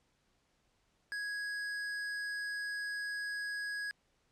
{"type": "tone with hard clipping", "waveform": "sine", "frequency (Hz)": 1661.2, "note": "G#6", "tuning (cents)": 0, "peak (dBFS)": -38, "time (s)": [1.12, 3.91], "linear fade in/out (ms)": 0, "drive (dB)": 13, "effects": ["pink hiss -75 dBFS RMS until 4.31 s", "low-pass 8000 Hz 12 dB/octave"]}